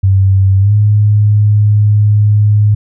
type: tone with pitch glide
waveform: sine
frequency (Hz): 96.6 to 104.74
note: G2 to G#2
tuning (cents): -25 to +15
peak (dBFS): -5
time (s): 0.03-2.75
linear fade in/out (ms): 10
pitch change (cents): +140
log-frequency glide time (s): 0.59-0.73
effects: none